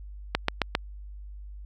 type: click train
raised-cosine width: 0.3 ms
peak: -6 dBFS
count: 4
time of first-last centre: 0.35-0.751 s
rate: 7.48 Hz
effects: added 50 Hz sine -39 dBFS peak until 1.65 s